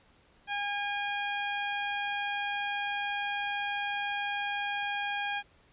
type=tone; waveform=15% pulse; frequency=814 Hz; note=G#5; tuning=35 cents flat; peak=-24 dBFS; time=0.47-5.43 s; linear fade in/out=50 ms; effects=pink hiss -63 dBFS RMS until 5.72 s + resampled to 8000 Hz